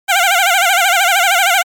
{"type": "tone with vibrato", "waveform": "15% pulse", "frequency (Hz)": 740, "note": "F#5", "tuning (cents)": 0, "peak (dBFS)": -3, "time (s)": [0.08, 1.63], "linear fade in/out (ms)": 20, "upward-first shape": "sine", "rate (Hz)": 13, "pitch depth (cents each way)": 140, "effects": ["MP3 96 kbps"]}